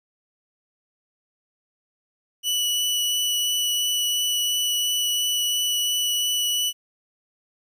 sawtooth tone with vibrato, 2955 Hz, F#7, 3 cents flat, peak -18 dBFS, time 2.43-6.73 s, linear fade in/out 50 ms, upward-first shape triangle, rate 2.9 Hz, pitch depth 9 cents each way, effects 10-bit

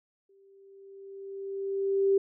sine tone with exponential growth, 392 Hz, G4, in tune, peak -19 dBFS, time 0.29-2.18 s, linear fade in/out 5 ms, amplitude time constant 410 ms, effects none

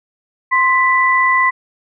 sine tone pair together, 1046.5 / 1981.8 Hz, C6 / B6, 0 / +5 cents, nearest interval major seventh, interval 1105 cents, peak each -13 dBFS, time 0.51-1.51 s, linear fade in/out 20 ms, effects none

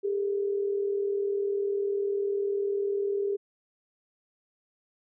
sine tone pair together, 400 / 440 Hz, G4 / A4, +35 / 0 cents, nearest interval major second, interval 165 cents, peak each -26 / -35 dBFS, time 0.03-3.37 s, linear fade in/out 20 ms, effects none

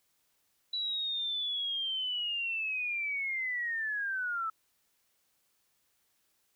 sine linear sweep, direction down, 3951 to 1299 Hz, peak -31 dBFS, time 0.73-4.5 s, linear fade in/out 5 ms, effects white hiss -74 dBFS RMS until 6.55 s

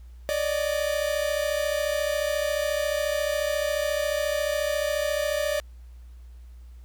45% pulse tone pair together, 575.8 / 610 Hz, D5 / D#5, -34 / -34 cents, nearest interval minor second, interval 100 cents, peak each -27 / -27 dBFS, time 0.29-5.6 s, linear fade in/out 0 ms, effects added 60 Hz sine -42 dBFS peak until 6.84 s + pink hiss -65 dBFS RMS until 6.84 s

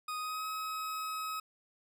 40% pulse tone with pitch glide, 1244.5 to 1275.1 Hz, D#6 to D#6, 0 to +42 cents, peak -35 dBFS, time 0.08-1.4 s, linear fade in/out 5 ms, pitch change +42 cents, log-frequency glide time 0.18-0.46 s, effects none

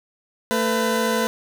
20% pulse tone pair together, 223.9 / 501 Hz, A3 / B4, +30 / +25 cents, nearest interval octave + major second, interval 1395 cents, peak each -17 dBFS, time 0.51-1.27 s, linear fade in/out 0 ms, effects 7-bit

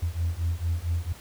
sine beating tone pair, 82.41 / 86.81 Hz, E2 / F2, 0 / -10 cents, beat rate 4.4 Hz, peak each -27 dBFS, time 0.02-1.13 s, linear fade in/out 10 ms, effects tanh soft clip ceiling -19 dBFS + pink hiss -48 dBFS RMS until 1.2 s

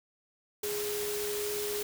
sine tone in noise, 415.3 Hz, G#4, in tune, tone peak -33 dBFS, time 0.63-1.83 s, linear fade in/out 5 ms, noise white, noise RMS -37 dBFS, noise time 0.63-1.83 s, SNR +1 dB, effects none

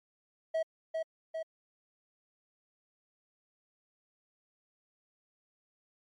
triangle tone with echo, 645 Hz, E5, 38 cents flat, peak -26 dBFS, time 0.54-0.63 s, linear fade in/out 10 ms, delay 400 ms, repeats 2, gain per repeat -3 dB, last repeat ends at 1.43 s, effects MP3 48 kbps

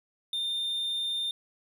triangle tone, 3615 Hz, A7, 46 cents sharp, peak -27 dBFS, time 0.33-1.31 s, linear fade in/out 2 ms, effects none

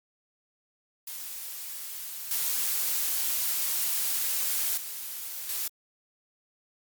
blue noise with level steps, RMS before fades -38 / -28 / -37 / -31 dBFS, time 1.07-5.68 s, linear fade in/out 5 ms, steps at 2.31 / 4.77 / 5.49 s, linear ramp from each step 2 ms, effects Opus 48 kbps

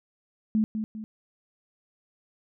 sine tone with echo, 217 Hz, A3, 24 cents flat, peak -20 dBFS, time 0.55-0.64 s, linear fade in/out 0 ms, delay 200 ms, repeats 2, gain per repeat -7 dB, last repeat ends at 1.04 s, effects none

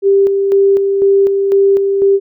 sine tone with tremolo, 394.5 Hz, G4, 11 cents sharp, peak -6 dBFS, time 0.02-2.2 s, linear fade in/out 50 ms, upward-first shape square, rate 2 Hz, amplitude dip 40%, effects none

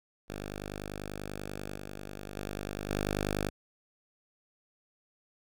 5% pulse tone with level steps, 50.2 Hz, G1, 42 cents sharp, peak -27 / -30 / -25 / -19 dBFS, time 0.28-3.5 s, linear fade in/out 20 ms, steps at 1.77 / 2.37 / 2.9 s, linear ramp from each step 2 ms, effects none

